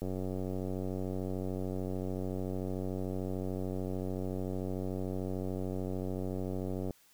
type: click train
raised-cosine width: 2 ms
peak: -24 dBFS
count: 645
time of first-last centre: 0.02-6.908 s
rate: 93.5 Hz
effects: white hiss -64 dBFS RMS until 7.13 s